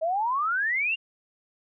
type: exponential sweep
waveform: sine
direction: up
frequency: 622.3 to 2857 Hz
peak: -23 dBFS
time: 0.01-0.96 s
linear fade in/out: 20 ms
effects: none